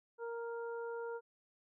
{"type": "harmonic tone", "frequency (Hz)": 466.2, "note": "A#4", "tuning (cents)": 0, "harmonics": [1, 2, 3], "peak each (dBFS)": [-40, -48, -50], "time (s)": [0.18, 1.21], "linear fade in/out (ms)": 50, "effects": []}